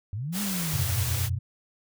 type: linear two-way sweep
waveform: sine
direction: up then down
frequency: 91 to 207.7 to 91 Hz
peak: -29 dBFS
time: 0.13-1.08 s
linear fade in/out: 0 ms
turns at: 0.41 s
type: noise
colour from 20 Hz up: white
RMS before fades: -32 dBFS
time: 0.32-1.3 s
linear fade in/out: 50 ms
type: chord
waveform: sine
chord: E suspended second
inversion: none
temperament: equal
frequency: 82.41 / 92.5 / 123.47 Hz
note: E2 / F#2 / B2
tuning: 0 / 0 / 0 cents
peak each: -34 / -28 / -30 dBFS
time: 0.73-1.39 s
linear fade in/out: 10 ms
effects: none